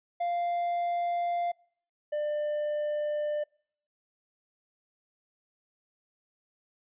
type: tone pair in turn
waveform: triangle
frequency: 696 / 596.2 Hz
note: F5 / D5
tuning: -6 / +26 cents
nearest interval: minor third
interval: 268 cents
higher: first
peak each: -25 / -26 dBFS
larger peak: first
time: 0.2-1.52 / 2.12-3.44 s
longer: neither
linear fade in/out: 10 ms
effects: noise-tail reverb RT60 0.6 s tail -26 dB re dry + resampled to 8000 Hz